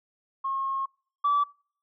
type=tone pair in turn; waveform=sine; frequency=1081 / 1154.2 Hz; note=C#6 / D6; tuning=-44 / -30 cents; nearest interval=minor second; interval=114 cents; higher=second; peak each=-26 / -19 dBFS; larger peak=second; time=0.44-0.86 / 1.24-1.44 s; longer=first; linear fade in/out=10 ms; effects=noise-tail reverb RT60 0.5 s tail -26 dB re dry + tanh soft clip ceiling -17 dBFS